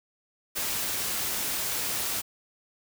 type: noise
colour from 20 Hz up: white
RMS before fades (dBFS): -30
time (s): 0.55-2.22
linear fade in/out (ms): 20
effects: none